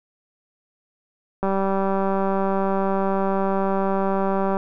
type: click train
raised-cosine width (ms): 1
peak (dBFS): -10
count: 610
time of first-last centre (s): 1.43-4.569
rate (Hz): 194
effects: none